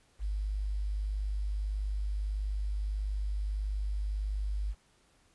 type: tone with quantisation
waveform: sine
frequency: 50.8 Hz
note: G#1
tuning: 38 cents flat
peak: -30 dBFS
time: 0.19-4.75 s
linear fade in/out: 50 ms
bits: 10
effects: pink hiss -67 dBFS RMS until 5.34 s + resampled to 24000 Hz